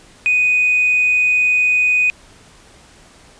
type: tone with hard clipping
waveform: sine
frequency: 2489 Hz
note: D#7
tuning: in tune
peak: -12 dBFS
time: 0.26-2.1 s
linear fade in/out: 0 ms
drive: 1 dB
effects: pink hiss -46 dBFS RMS until 3.39 s + resampled to 22050 Hz